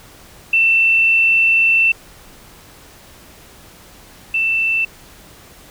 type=tone pair in turn; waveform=sine; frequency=2679 / 2668 Hz; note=E7 / E7; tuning=+27 / +20 cents; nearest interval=unison; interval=7 cents; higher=first; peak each=-10 / -14 dBFS; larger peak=first; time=0.53-1.92 / 4.34-4.85 s; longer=first; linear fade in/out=5 ms; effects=pink hiss -43 dBFS RMS until 5.7 s